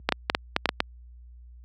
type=clicks; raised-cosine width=0.3 ms; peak=-4 dBFS; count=8; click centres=0.09 / 0.123 / 0.299 / 0.349 / 0.564 / 0.657 / 0.691 / 0.804 s; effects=added 60 Hz sine -29 dBFS peak until 1.64 s + high-pass 150 Hz 12 dB/octave